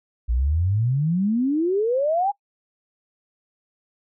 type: exponential sweep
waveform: sine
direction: up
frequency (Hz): 55.5 to 834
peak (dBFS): -18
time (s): 0.28-2.32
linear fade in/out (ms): 20
effects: noise-tail reverb RT60 0.1 s tail -23 dB re dry